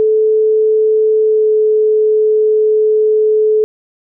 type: tone with pitch glide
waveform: sine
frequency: 434.3 to 430.8 Hz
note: A4 to A4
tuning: -23 to -37 cents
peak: -8 dBFS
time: 0-3.64 s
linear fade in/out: 0 ms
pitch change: -14 cents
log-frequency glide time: 1.22-1.52 s
effects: none